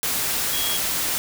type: tone in noise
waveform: sine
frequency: 3300 Hz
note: G#7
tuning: 12 cents flat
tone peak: -27 dBFS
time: 0.53-0.77 s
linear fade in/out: 0 ms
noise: white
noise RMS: -24 dBFS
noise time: 0.03-1.18 s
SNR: -6 dB
effects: none